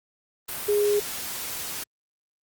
sine tone in noise, 413.2 Hz, G#4, 9 cents flat, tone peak -19 dBFS, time 0.68-1 s, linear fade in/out 10 ms, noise white, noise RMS -33 dBFS, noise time 0.48-1.84 s, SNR +11 dB, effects Opus 32 kbps

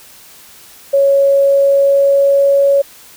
sine tone with pitch glide, 554.4 to 557.9 Hz, C#5 to C#5, 0 to +11 cents, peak -7 dBFS, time 0.93-2.82 s, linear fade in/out 10 ms, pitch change +11 cents, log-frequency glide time 1.25-2.57 s, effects white hiss -40 dBFS RMS until 3.16 s

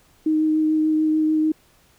sine tone with vibrato, 311.3 Hz, D#4, 1 cent sharp, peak -16 dBFS, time 0.26-1.52 s, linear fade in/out 5 ms, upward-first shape triangle, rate 6.8 Hz, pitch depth 13 cents each way, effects pink hiss -57 dBFS RMS until 1.98 s

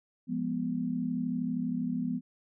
sine chord, F diminished, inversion none, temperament equal, 174.61 / 207.7 / 246.9 Hz, F3 / Ab3 / Cb4, 0 / 0 / 0 cents, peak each -35 / -36 / -31 dBFS, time 0.27-2.21 s, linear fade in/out 50 ms, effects none

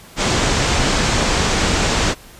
pink low-pass noise, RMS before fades -17 dBFS, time 0.16-2.15 s, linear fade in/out 50 ms, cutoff 8000 Hz, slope 48 dB/octave, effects pink hiss -42 dBFS RMS until 2.39 s + resampled to 32000 Hz

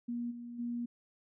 sine tone with level steps, 238.6 Hz, A#3, 41 cents sharp, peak -34 / -42 / -34 dBFS, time 0.08-0.86 s, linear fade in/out 10 ms, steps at 0.3 / 0.58 s, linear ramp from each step 20 ms, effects none

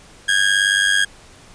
30% pulse tone with amplitude modulation, 1633 Hz, G#6, 30 cents flat, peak -8 dBFS, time 0.28-1.05 s, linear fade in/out 10 ms, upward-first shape sine, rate 98.3 Hz, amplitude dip 75%, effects pink hiss -45 dBFS RMS until 1.54 s + resampled to 22050 Hz

